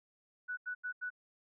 sine tone bursts, 1480 Hz, F#6, in tune, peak -36 dBFS, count 4, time 0.48-1.104 s, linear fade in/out 20 ms, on 93 ms, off 84 ms, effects none

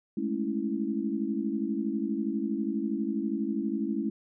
sine chord, A major seventh, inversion third, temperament equal, 207.7 / 220 / 277.2 / 329.6 Hz, G#3 / A3 / C#4 / E4, 0 / 0 / 0 / 0 cents, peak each -33 dBFS, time 0.17-4.1 s, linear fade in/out 5 ms, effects none

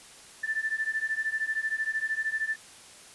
sine beating tone pair, 1760 / 1773 Hz, A6 / A6, 0 / +13 cents, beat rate 13 Hz, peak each -31 / -30 dBFS, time 0.43-2.56 s, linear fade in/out 10 ms, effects white hiss -50 dBFS RMS until 3.14 s + resampled to 24000 Hz

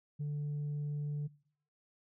sine tone, 146.83 Hz, D3, in tune, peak -32 dBFS, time 0.19-1.28 s, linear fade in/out 20 ms, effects noise-tail reverb RT60 0.6 s tail -23 dB re dry + tanh soft clip ceiling -33 dBFS

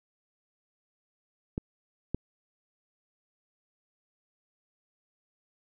clicks, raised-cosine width 3 ms, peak -18 / -16 dBFS, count 2, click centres 1.579 / 2.146 s, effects none

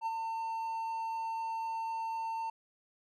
triangle tone with ADSR envelope, 902 Hz, A5, 43 cents sharp, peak -28 dBFS, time 0.01-2.5 s, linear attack 53 ms, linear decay 33 ms, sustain -4 dB, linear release 5 ms, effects none

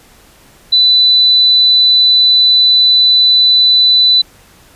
sine tone, 3990 Hz, B7, 17 cents sharp, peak -5 dBFS, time 0.72-4.22 s, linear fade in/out 10 ms, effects pink hiss -44 dBFS RMS until 4.75 s + resampled to 32000 Hz

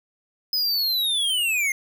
square linear sweep, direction down, 5080 to 2093 Hz, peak -21 dBFS, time 0.53-1.72 s, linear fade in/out 2 ms, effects none

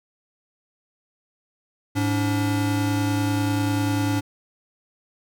square tone pair together, 105.61 / 286.7 Hz, G#2 / D4, +29 / -42 cents, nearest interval octave + perfect fourth, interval 1729 cents, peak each -24 dBFS, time 1.95-4.21 s, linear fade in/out 20 ms, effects none

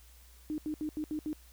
sine tone bursts at uneven times, 305.8 Hz, D#4, 30 cents flat, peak -32 dBFS, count 6, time 0.5-0.58 / 0.66-0.74 / 0.81-0.89 / 0.97-1.04 / 1.11-1.19 / 1.26-1.33 s, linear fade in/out 0 ms, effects added 60 Hz sine -55 dBFS peak until 1.52 s + white hiss -61 dBFS RMS until 1.52 s

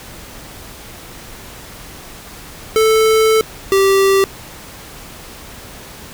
square tone pair in turn, 440 / 389.7 Hz, A4 / G4, 0 / -10 cents, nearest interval major second, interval 210 cents, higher first, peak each -10 dBFS, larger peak neither, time 2.76-3.41 / 3.72-4.24 s, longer first, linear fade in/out 0 ms, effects pink hiss -35 dBFS RMS until 6.13 s

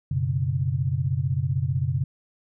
sine chord, F# suspended fourth, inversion none, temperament equal with one note detuned, 92.5 / 123.47 / 139.15 Hz, F#2 / B2 / C#3, 0 / 0 / +7 cents, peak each -28 / -26 / -25 dBFS, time 0.11-2.04 s, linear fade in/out 5 ms, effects none

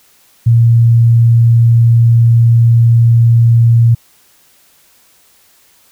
sine tone, 116.54 Hz, A#2, in tune, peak -4 dBFS, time 0.46-3.95 s, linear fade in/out 10 ms, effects white hiss -49 dBFS RMS until 5.91 s

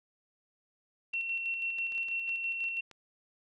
sine tone with tremolo, 2718 Hz, F7, 48 cents flat, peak -30 dBFS, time 1.13-2.81 s, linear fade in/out 10 ms, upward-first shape square, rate 6.1 Hz, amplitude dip 35%
clicks, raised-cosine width 0.2 ms, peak -34 dBFS, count 8, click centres 1.138 / 1.785 / 1.922 / 1.979 / 2.085 / 2.293 / 2.641 / 2.913 s
effects none

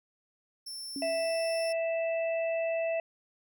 sawtooth tone, 5380 Hz, E8, 34 cents sharp, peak -36 dBFS, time 0.66-1.73 s, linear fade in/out 10 ms
sine tone with exponential decay, 277.2 Hz, C#4, in tune, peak -33 dBFS, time 0.96-1.47 s, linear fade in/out 2 ms, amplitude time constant 110 ms
harmonic tone, 659.3 Hz, E5, in tune, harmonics 1 / 3 / 4, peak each -28 / -45 / -39 dBFS, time 1.02-3 s, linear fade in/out 2 ms
effects none

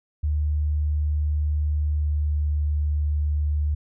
sine tone with pitch glide, 75 to 74.4 Hz, D2 to D2, +37 to +23 cents, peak -20 dBFS, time 0.23-3.75 s, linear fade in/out 10 ms, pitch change -14 cents, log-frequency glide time 1.68-2.53 s, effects none

